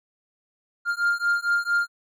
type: beating tone pair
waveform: triangle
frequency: 1400 / 1404.4 Hz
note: F6 / F6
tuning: +4 / +9 cents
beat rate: 4.4 Hz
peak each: -22 dBFS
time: 0.85-1.88 s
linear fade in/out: 50 ms
effects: none